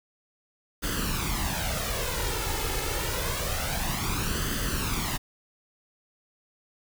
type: noise with flanger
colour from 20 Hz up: pink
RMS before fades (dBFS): -29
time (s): 0.82-5.18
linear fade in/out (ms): 20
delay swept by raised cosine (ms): 0.63 to 2.33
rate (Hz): 0.27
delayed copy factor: +0.65
effects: none